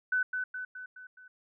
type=tone with echo; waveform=sine; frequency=1504 Hz; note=F#6; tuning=28 cents sharp; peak=-25 dBFS; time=0.12-0.23 s; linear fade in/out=5 ms; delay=210 ms; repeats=5; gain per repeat=-5 dB; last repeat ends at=1.28 s; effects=none

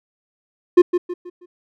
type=tone with echo; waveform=triangle; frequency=354.8 Hz; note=F4; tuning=27 cents sharp; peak=-3 dBFS; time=0.77-0.82 s; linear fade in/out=10 ms; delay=160 ms; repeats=4; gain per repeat=-9 dB; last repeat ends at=1.46 s; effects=none

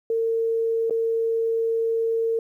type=tone with dropouts; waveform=sine; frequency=454.6 Hz; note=A#4; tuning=43 cents flat; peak=-20 dBFS; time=0.1-2.39 s; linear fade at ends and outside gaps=2 ms; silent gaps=0.898-0.907 s; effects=10-bit

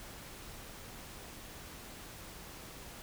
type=silence; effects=pink hiss -49 dBFS RMS until 3.02 s

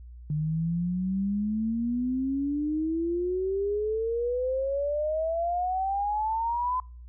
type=exponential sweep; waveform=sine; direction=up; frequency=149.2 to 1021 Hz; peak=-25 dBFS; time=0.3-6.8 s; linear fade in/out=2 ms; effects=noise-tail reverb RT60 0.4 s tail -26 dB re dry + added 60 Hz sine -42 dBFS peak until 7.08 s

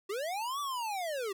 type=linear two-way sweep; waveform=square; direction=up then down; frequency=370 to 1174.7 to 370 Hz; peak=-34 dBFS; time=0.09-1.33 s; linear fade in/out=10 ms; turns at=0.6 s; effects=none

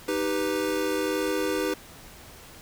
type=chord; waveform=square; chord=Eb augmented; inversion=none; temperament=equal; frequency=311.1 / 392 / 493.9 Hz; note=Eb4 / G4 / B4; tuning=0 / 0 / 0 cents; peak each=-30 dBFS; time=0.08-1.74 s; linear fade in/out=5 ms; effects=pink hiss -47 dBFS RMS until 2.61 s

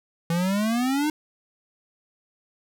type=exponential sweep; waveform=square; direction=up; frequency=164.81 to 310 Hz; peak=-22 dBFS; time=0.3-1.1 s; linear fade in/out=2 ms; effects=none

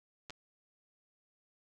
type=clicks; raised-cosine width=0.2 ms; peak=-28 dBFS; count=2; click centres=0.298 / 0.305 s; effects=none

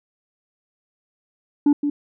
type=tone with echo; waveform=sine; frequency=290.1 Hz; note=D4; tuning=21 cents flat; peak=-9 dBFS; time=1.66-1.73 s; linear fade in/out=5 ms; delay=170 ms; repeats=1; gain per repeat=-9 dB; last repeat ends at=1.9 s; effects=tanh soft clip ceiling -11 dBFS

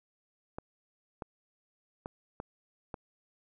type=clicks; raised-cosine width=1 ms; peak=-24 dBFS; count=5; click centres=0.585 / 1.222 / 2.059 / 2.401 / 2.942 s; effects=none

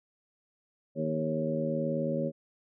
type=harmonic tone with a mistuned harmonic; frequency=78.6 Hz; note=D#2; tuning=18 cents sharp; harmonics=2 / 3 / 4 / 5 / 6 / 7; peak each=-34 / -33 / -39 / -38 / -42 / -32 dBFS; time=0.95-2.32 s; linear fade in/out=50 ms; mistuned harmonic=6; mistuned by=-37 cents; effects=none

